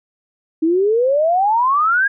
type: exponential sweep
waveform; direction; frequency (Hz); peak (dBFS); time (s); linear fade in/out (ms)
sine; up; 311.1 to 1661.2; -12; 0.62-2.08; 10
effects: none